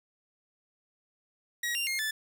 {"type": "tone with pitch steps", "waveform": "sawtooth", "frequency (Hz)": [1904, 2782, 2133, 1747], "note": ["A#6", "F7", "C7", "A6"], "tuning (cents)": [36, -7, 33, -13], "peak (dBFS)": -26, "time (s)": [1.63, 2.11], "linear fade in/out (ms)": 5, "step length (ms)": 120, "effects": ["11-bit"]}